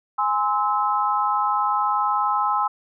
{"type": "chord", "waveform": "sine", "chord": "Ab augmented", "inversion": "none", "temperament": "just", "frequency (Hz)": [830.6, 1038.3, 1297.8], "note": ["Ab5", "C6", "E6"], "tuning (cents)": [0, -14, -27], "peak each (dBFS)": -23, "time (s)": [0.18, 2.68], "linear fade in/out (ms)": 10, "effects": []}